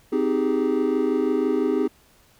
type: chord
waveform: triangle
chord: Ab major seventh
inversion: first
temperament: just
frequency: 259.6 / 311.5 / 389.3 / 415.3 Hz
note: C4 / Eb4 / G4 / Ab4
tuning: -13 / +2 / -12 / 0 cents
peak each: -23 dBFS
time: 0.12-1.88 s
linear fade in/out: 10 ms
effects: pink hiss -57 dBFS RMS until 2.39 s